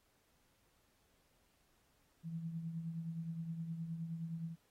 sine tone with tremolo, 164.81 Hz, E3, in tune, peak -37 dBFS, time 2.23-4.56 s, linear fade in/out 50 ms, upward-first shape triangle, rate 9.6 Hz, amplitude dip 60%, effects pink hiss -75 dBFS RMS until 4.7 s + AAC 48 kbps

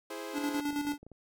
sawtooth chord, E augmented, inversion none, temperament equal, 329.6 / 415.3 / 523.3 Hz, E4 / G#4 / B#4, 0 / 0 / 0 cents, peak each -39 dBFS, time 0.1-0.61 s, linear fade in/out 5 ms
square tone with tremolo, 290.3 Hz, D4, 20 cents flat, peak -30 dBFS, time 0.33-0.98 s, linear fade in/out 50 ms, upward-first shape square, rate 9.3 Hz, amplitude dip 50%
clicks, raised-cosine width 2 ms, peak -37 dBFS, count 9, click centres 0.691 / 0.729 / 0.79 / 0.851 / 0.891 / 0.936 / 1.03 / 1.066 / 1.117 s
effects none

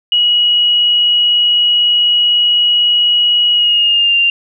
sine tone with pitch glide, 2909 to 2787 Hz, F#7 to F7, -30 to -4 cents, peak -8 dBFS, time 0.12-4.3 s, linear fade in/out 2 ms, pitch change -74 cents, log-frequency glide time 3.53-4.16 s, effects none

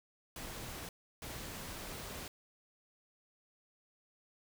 pink noise bursts at uneven times, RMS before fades -45 dBFS, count 2, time 0.36-0.89 / 1.22-2.28 s, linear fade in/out 2 ms, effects none

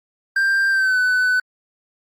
triangle tone with pitch glide, 1583 to 1501.1 Hz, G6 to F#6, +17 to +25 cents, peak -13 dBFS, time 0.36-1.4 s, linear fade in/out 5 ms, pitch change -92 cents, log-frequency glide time 0.7-0.98 s, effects Opus 48 kbps

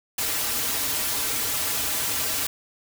white noise with comb filter, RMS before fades -26 dBFS, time 0.18-2.47 s, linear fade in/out 5 ms, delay 5.5 ms, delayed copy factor -0.8, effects none

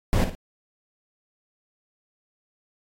brown noise with echo, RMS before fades -19 dBFS, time 0.13-0.24 s, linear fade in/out 0 ms, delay 55 ms, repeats 2, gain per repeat -9 dB, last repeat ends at 0.35 s, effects AAC 48 kbps

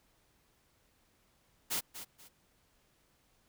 white noise with echo, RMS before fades -34 dBFS, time 1.7-1.81 s, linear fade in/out 20 ms, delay 240 ms, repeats 2, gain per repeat -11 dB, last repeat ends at 2.29 s, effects pink hiss -71 dBFS RMS until 3.48 s

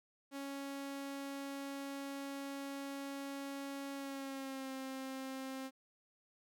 sawtooth tone with pitch glide, 277.2 to 265.1 Hz, C#4 to C4, 0 to +23 cents, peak -38 dBFS, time 0.31-5.71 s, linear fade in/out 50 ms, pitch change -77 cents, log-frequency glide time 3.94-4.72 s, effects none

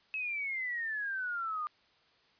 sine exponential sweep, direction down, 2599 to 1200 Hz, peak -33 dBFS, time 0.14-1.67 s, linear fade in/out 0 ms, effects white hiss -67 dBFS RMS until 2.39 s + resampled to 11025 Hz

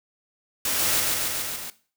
white noise with echo, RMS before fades -25 dBFS, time 0.65-1 s, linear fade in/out 2 ms, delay 140 ms, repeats 5, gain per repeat -2 dB, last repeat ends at 1.7 s, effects noise-tail reverb RT60 0.4 s tail -17 dB re dry

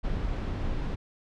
brown noise, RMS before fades -30 dBFS, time 0.03-0.96 s, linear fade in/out 20 ms, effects low-pass 4000 Hz 12 dB/octave

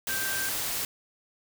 sine tone in noise, 1568 Hz, G6, in tune, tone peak -32 dBFS, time 0.09-0.49 s, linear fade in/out 2 ms, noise white, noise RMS -31 dBFS, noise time 0.07-0.85 s, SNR -4 dB, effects none

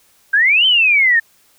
sine exponential two-way sweep, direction up then down, 1554 to 3136 to 1781 Hz, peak -9 dBFS, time 0.33-1.2 s, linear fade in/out 10 ms, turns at 0.66 s, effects white hiss -54 dBFS RMS until 1.58 s

